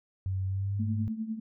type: tone with pitch glide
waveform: sine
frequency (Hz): 95 to 103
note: F#2 to G#2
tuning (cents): +46 to -14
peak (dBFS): -28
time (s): 0.26-1.08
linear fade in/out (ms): 0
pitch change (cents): +140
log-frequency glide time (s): 0.46-0.91
type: tone with tremolo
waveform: sine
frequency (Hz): 221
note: A3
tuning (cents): +8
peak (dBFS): -28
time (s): 0.79-1.4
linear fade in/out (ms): 10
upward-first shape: triangle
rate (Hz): 10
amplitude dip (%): 80
effects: none